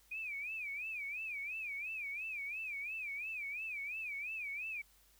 sine tone with vibrato, 2423 Hz, D#7, 47 cents flat, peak -39 dBFS, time 0.11-4.82 s, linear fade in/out 10 ms, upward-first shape sine, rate 2.9 Hz, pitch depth 160 cents each way, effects added 50 Hz sine -70 dBFS peak until 5.19 s + white hiss -68 dBFS RMS until 5.19 s

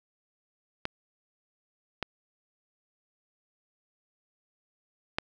clicks, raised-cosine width 0.3 ms, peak -14 / -14 / -11 dBFS, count 3, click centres 0.854 / 2.027 / 5.185 s, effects none

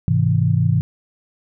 sine chord, Ab augmented, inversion none, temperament just, 103.83 / 129.78 / 162.23 Hz, Ab2 / C3 / E3, 0 / -14 / -27 cents, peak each -18 dBFS, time 0.08-0.81 s, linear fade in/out 0 ms, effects none

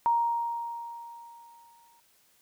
sine tone with exponential decay, 936 Hz, A#5, 7 cents sharp, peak -20 dBFS, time 0.06-2 s, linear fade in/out 0 ms, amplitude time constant 420 ms, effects white hiss -65 dBFS RMS until 2.41 s

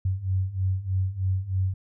sine beating tone pair, 92.5 / 95.7 Hz, F#2 / G2, 0 / -41 cents, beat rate 3.2 Hz, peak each -28 / -25 dBFS, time 0.05-1.74 s, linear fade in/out 5 ms, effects none

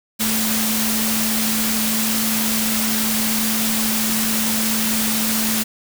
sine tone in noise, 220 Hz, A3, in tune, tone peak -22 dBFS, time 0.19-5.64 s, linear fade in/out 20 ms, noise white, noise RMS -21 dBFS, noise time 0.19-5.64 s, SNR -4 dB, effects none

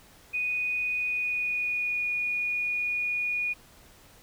sine tone with pitch glide, 2481 to 2451 Hz, D#7 to D#7, -6 to -27 cents, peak -26 dBFS, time 0.33-3.54 s, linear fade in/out 20 ms, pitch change -21 cents, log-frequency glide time 0.91-2.08 s, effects pink hiss -55 dBFS RMS until 4.22 s

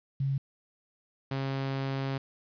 sine / sawtooth tone pair in turn, 136.8 / 135.46 Hz, C#3 / C#3, -23 / -40 cents, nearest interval unison, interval 17 cents, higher first, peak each -26 dBFS, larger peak neither, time 0.2-0.38 / 1.31-2.18 s, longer second, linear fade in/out 5 ms, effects resampled to 11025 Hz + 10-bit

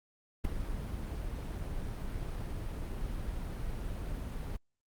brown noise with ADSR envelope, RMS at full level -26 dBFS, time 0.44-4.57 s, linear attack 12 ms, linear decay 3 ms, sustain -11 dB, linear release 13 ms, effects Opus 32 kbps

